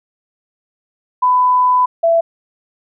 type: tone pair in turn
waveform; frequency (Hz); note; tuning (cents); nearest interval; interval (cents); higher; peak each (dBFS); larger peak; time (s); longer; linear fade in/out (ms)
sine; 1000 / 667.4; B5 / E5; +21 / +21; perfect fifth; 700; first; -9; neither; 1.22-1.86 / 2.03-2.21; first; 10
effects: none